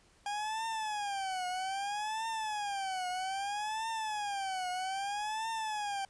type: tone with vibrato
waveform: 40% pulse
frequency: 810 Hz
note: G#5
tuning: 43 cents flat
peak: -33 dBFS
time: 0.26-6.05 s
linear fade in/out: 2 ms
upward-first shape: triangle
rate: 0.62 Hz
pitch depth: 200 cents each way
effects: pink hiss -65 dBFS RMS until 6.09 s + resampled to 22050 Hz